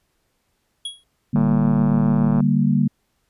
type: tone with exponential decay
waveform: square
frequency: 3322 Hz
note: G#7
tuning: in tune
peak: -24 dBFS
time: 0.85-1.04 s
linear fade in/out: 5 ms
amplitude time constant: 41 ms
type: chord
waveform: sine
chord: G minor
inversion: second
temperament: equal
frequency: 146.83 / 196 / 233.1 Hz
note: D3 / G3 / Bb3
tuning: 0 / 0 / 0 cents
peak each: -19 dBFS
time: 1.33-2.88 s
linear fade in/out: 10 ms
type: click train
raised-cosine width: 1 ms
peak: -15 dBFS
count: 119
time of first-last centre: 1.36-2.404 s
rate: 113 Hz
effects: pink hiss -69 dBFS RMS until 3.29 s + resampled to 32000 Hz